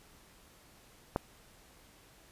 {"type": "click", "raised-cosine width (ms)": 1, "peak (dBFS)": -15, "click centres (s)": 1.161, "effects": ["pink hiss -60 dBFS RMS until 2.31 s", "resampled to 32000 Hz"]}